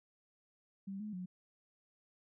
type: tone with pitch steps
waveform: sine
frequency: 195.2 / 212 / 182 Hz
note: G3 / G#3 / F#3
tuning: -7 / +36 / -28 cents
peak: -40 dBFS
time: 0.87-1.26 s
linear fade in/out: 10 ms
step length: 130 ms
effects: none